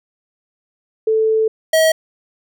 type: tone pair in turn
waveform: sine / square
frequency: 440 / 639.5 Hz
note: A4 / D#5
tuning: 0 / +47 cents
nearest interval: tritone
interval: 647 cents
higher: second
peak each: -12 / -11 dBFS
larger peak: second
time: 1.07-1.48 / 1.73-1.92 s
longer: first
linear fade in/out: 5 ms
effects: none